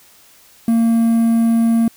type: tone with quantisation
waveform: triangle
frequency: 229.1 Hz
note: A#3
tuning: 30 cents flat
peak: -9 dBFS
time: 0.68-1.88 s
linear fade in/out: 2 ms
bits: 6
effects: white hiss -48 dBFS RMS until 1.96 s